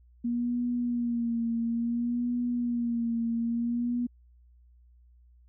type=tone with vibrato; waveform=sine; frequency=236.9 Hz; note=A#3; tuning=28 cents sharp; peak=-26 dBFS; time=0.24-4.07 s; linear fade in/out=10 ms; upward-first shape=sine; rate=0.58 Hz; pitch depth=44 cents each way; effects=added 60 Hz sine -55 dBFS peak until 5.48 s